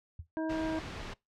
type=tone with exponential decay; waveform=sine; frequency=82.41 Hz; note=E2; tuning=in tune; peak=-37 dBFS; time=0.19-0.27 s; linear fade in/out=5 ms; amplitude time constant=17 ms
type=harmonic tone; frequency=318.8 Hz; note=D#4; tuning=42 cents sharp; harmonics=1 / 2 / 3 / 5; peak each=-32 / -38 / -42 / -46 dBFS; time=0.37-0.79 s; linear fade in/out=0 ms
type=noise; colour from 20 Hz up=pink; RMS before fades=-41 dBFS; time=0.49-1.14 s; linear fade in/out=10 ms
effects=noise-tail reverb RT60 0.2 s tail -23 dB re dry + low-pass 4000 Hz 12 dB/octave